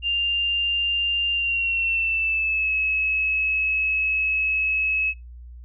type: tone with pitch glide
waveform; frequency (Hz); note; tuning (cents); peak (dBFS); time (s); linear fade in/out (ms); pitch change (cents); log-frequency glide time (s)
sine; 2794 to 2577; F7 to E7; 0 to -40; -20; 0.02-5.14; 50; -140; 1.32-2.73
effects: noise-tail reverb RT60 0.2 s tail -25 dB re dry + added 60 Hz sine -38 dBFS peak until 5.64 s

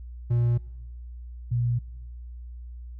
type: tone pair in turn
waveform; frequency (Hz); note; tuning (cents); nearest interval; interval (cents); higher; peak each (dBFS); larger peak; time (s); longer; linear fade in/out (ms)
triangle / sine; 119.3 / 120.06; A#2 / B2; +41 / -48; unison; 11; second; -18 / -22; first; 0.3-0.58 / 1.51-1.79; neither; 10
effects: noise-tail reverb RT60 1.0 s tail -21 dB re dry + added 60 Hz sine -37 dBFS peak until 2.99 s

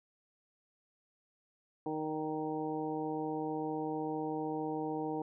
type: harmonic tone with a mistuned harmonic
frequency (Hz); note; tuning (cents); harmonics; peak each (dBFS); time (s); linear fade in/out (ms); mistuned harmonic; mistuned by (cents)
155.56; D#3; 0; 1 / 2 / 3 / 4 / 5 / 6; -46 / -37 / -39 / -49 / -41 / -45; 1.86-5.22; 2; 4; -38
effects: none

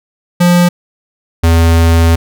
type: tone pair in turn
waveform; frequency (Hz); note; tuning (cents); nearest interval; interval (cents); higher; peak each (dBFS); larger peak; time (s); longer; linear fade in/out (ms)
square; 175.8 / 82.97; F3 / E2; +12 / +12; octave + minor second; 1300; first; -6; neither; 0.4-0.69 / 1.43-2.16; second; 10
effects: none

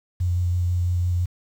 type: tone with vibrato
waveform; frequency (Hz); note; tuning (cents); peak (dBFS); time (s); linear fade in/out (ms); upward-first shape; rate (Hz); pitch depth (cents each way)
sine; 88.7; F2; +27; -19; 0.2-1.26; 10; square; 6; 13
effects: 8-bit

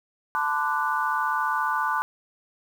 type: chord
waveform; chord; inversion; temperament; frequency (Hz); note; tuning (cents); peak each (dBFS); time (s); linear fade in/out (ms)
sine; D dominant seventh; second; equal with one note detuned; 880 / 1020.2 / 1174.7 / 1480; A5 / C6 / D6 / F#6; 0 / -44 / 0 / 0; -28; 0.35-2.02; 0
effects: 8-bit

